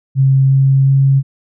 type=tone with pitch steps; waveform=sine; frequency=134.6 / 135.4 / 136.3 Hz; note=C3 / C#3 / C#3; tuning=+49 / -40 / -29 cents; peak=-7 dBFS; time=0.15-1.23 s; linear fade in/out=50 ms; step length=360 ms; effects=none